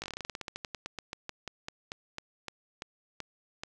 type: slowing click train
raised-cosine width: 0.2 ms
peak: -20 dBFS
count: 28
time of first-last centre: 0.02-3.635 s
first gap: 18 ms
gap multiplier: 1.13
effects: none